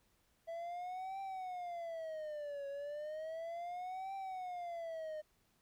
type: tone with vibrato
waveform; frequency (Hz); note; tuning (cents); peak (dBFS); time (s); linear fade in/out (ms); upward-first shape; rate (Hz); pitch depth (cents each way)
triangle; 659.3; E5; 0; -39; 0.47-5.22; 20; triangle; 0.34; 300
effects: pink hiss -75 dBFS RMS until 5.61 s